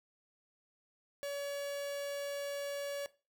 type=tone; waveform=45% pulse; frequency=567 Hz; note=C#5; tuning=39 cents sharp; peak=-37 dBFS; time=1.23-3.06 s; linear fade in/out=0 ms; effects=noise-tail reverb RT60 0.3 s tail -18 dB re dry